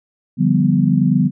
sine chord, G dominant seventh, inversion second, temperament equal, 146.83 / 174.61 / 196 / 246.9 Hz, D3 / F3 / G3 / B3, 0 / 0 / 0 / 0 cents, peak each -17 dBFS, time 0.37-1.31 s, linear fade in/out 50 ms, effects none

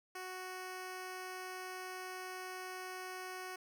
10% pulse tone, 370 Hz, F#4, in tune, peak -35 dBFS, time 0.15-3.56 s, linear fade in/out 5 ms, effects none

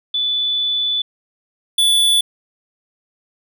sine / square tone pair in turn, 3479 / 3462 Hz, A7 / A7, -20 / -29 cents, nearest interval unison, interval 9 cents, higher first, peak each -16 / -12 dBFS, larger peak second, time 0.14-1.02 / 1.78-2.21 s, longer first, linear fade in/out 5 ms, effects none

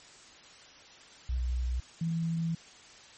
sine tone pair in turn, 61.74 / 165.35 Hz, B1 / E3, 0 / +6 cents, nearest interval octave + perfect fourth, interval 1706 cents, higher second, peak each -28 dBFS, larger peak neither, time 1.29-1.8 / 2.01-2.55 s, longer second, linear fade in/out 5 ms, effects white hiss -53 dBFS RMS until 3.17 s + MP3 32 kbps

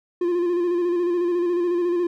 triangle tone with vibrato, 350 Hz, F4, 4 cents sharp, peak -17 dBFS, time 0.21-2.07 s, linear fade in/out 5 ms, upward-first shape square, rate 14 Hz, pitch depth 32 cents each way, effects none

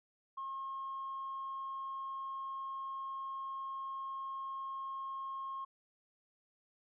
sine tone, 1077 Hz, C6, 50 cents sharp, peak -38 dBFS, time 0.37-5.65 s, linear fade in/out 10 ms, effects tanh soft clip ceiling -35 dBFS

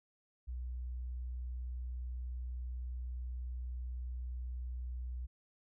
sine tone, 61.74 Hz, B1, in tune, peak -38 dBFS, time 0.47-5.27 s, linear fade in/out 20 ms, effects none

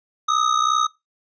square ring-modulated tone, 1250 Hz, D#6, 8 cents sharp, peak -15 dBFS, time 0.28-0.87 s, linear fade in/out 10 ms, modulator 31.3 Hz, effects noise-tail reverb RT60 0.2 s tail -19 dB re dry + resampled to 16000 Hz

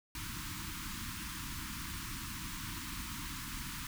pink band-stop noise, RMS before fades -42 dBFS, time 0.15-3.87 s, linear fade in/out 2 ms, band 330 to 930 Hz, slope 96 dB/octave, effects none

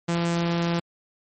sawtooth tone, 170.2 Hz, F3, 44 cents flat, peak -18 dBFS, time 0.08-0.8 s, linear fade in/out 10 ms, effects MP3 32 kbps

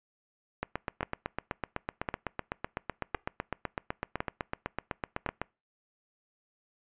two click trains, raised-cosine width 0.5 ms, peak -15 / -16 dBFS, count 5 / 39, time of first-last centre 1.03-5.263 / 0.63-5.416 s, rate 0.945 / 7.94 Hz, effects noise-tail reverb RT60 0.3 s tail -25 dB re dry + resampled to 8000 Hz

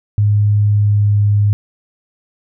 sine tone with pitch glide, 103.83 to 103.05 Hz, G#2 to G#2, 0 to -13 cents, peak -9 dBFS, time 0.18-1.53 s, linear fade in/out 0 ms, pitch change -13 cents, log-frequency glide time 0.64-1.17 s, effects none

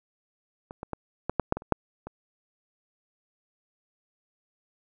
clicks, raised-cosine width 1 ms, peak -25 / -21 / -17 / -13 / -8 / -8 / -19 / -30 / -6 / -24 dBFS, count 10, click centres 0.709 / 0.831 / 0.933 / 1.296 / 1.397 / 1.524 / 1.57 / 1.621 / 1.723 / 2.07 s, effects none

